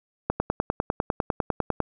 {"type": "click train", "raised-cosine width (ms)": 1, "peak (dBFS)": -8, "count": 16, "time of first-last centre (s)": [0.3, 1.803], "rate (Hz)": 9.98, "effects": []}